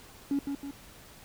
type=tone with echo; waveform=triangle; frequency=280.3 Hz; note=C#4; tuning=19 cents sharp; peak=-22 dBFS; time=0.31-0.39 s; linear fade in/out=2 ms; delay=160 ms; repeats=2; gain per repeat=-6 dB; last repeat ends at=0.71 s; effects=tanh soft clip ceiling -22 dBFS + pink hiss -52 dBFS RMS until 1.24 s